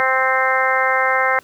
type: harmonic tone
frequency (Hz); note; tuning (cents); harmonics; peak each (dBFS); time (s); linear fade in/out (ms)
261.6; C4; 0; 2 / 3 / 4 / 5 / 6 / 7 / 8; -22 / -22 / -22 / -22 / -22 / -22 / -22; 0-1.39; 0
effects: pink hiss -50 dBFS RMS until 1.43 s + high-pass 100 Hz 12 dB/octave